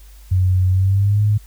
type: tone with pitch glide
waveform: sine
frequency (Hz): 92.4 to 104.92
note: F#2 to G#2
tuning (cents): -2 to +18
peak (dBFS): -12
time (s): 0.31-1.38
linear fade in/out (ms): 10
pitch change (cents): +220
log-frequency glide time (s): 0.7-1.23
effects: added 50 Hz sine -39 dBFS peak until 1.46 s + white hiss -51 dBFS RMS until 1.46 s